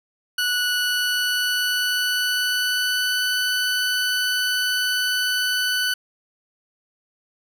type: tone with pitch glide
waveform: 20% pulse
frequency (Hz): 1475 to 1495.6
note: F#6 to F#6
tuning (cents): -6 to +18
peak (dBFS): -15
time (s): 0.38-5.94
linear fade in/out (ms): 5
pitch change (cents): +24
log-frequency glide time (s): 0.76-3.24
effects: none